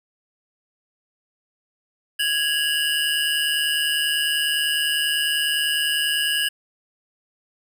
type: tone cluster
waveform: square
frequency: 1657 / 2823 / 2973 Hz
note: G#6 / F7 / F#7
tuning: -4 / +18 / +8 cents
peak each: -25 dBFS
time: 2.19-6.49 s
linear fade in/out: 10 ms
effects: none